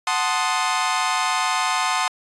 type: chord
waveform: sawtooth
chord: F# diminished seventh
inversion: none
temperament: equal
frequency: 740 / 880 / 1046.5 / 1244.5 Hz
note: F#5 / A5 / C6 / Eb6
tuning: 0 / 0 / 0 / 0 cents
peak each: -22 / -22 / -20 / -22 dBFS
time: 0.07-2.08 s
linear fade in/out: 2 ms
effects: resampled to 22050 Hz